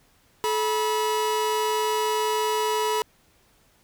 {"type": "tone pair together", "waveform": "45% pulse", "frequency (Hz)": [431.5, 973.2], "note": ["A4", "B5"], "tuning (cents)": [-34, -26], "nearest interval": "octave + major second", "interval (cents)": 1408, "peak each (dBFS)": -25, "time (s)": [0.44, 3.02], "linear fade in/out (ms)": 0, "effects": ["pink hiss -61 dBFS RMS until 3.83 s"]}